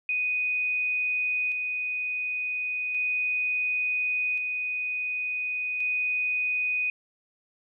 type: tone with tremolo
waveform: sine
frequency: 2489 Hz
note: D#7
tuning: in tune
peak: -24 dBFS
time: 0.09-6.9 s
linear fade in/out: 2 ms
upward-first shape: square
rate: 0.35 Hz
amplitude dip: 30%
effects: none